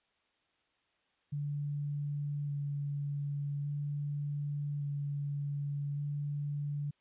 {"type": "tone with vibrato", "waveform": "sine", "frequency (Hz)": 144.1, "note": "D3", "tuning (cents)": -33, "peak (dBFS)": -33, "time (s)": [1.32, 6.91], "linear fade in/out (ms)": 10, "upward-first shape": "square", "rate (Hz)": 0.43, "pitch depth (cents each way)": 11, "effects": ["white hiss -75 dBFS RMS until 7 s", "resampled to 8000 Hz"]}